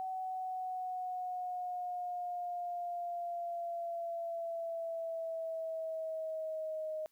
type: linear sweep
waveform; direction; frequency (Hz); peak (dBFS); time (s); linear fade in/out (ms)
sine; down; 754 to 622.3; -36; 0-7.06; 0
effects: white hiss -75 dBFS RMS until 7.11 s